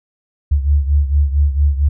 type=beating tone pair; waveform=sine; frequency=70.9 / 75.3 Hz; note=C#2 / D2; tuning=+40 / +44 cents; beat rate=4.4 Hz; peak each=-12 / -17 dBFS; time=0.51-1.89 s; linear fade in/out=10 ms; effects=none